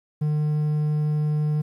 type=tone; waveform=triangle; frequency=151 Hz; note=D3; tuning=48 cents sharp; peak=-18 dBFS; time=0.21-1.62 s; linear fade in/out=10 ms; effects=10-bit